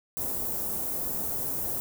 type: band-stop noise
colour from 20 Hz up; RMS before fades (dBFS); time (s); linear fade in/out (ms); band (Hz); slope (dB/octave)
white; -31; 0.17-1.8; 0; 620 to 14000; 12
effects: none